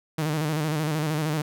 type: tone with vibrato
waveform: sawtooth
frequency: 153.8 Hz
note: D#3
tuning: 20 cents flat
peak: -20 dBFS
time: 0.18-1.42 s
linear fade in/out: 5 ms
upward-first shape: square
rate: 13 Hz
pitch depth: 59 cents each way
effects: none